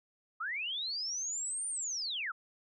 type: linear two-way sweep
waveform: sine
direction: up then down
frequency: 1207 to 9150 to 1207 Hz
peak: -34 dBFS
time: 0.4-2.32 s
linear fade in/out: 10 ms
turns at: 1.68 s
effects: none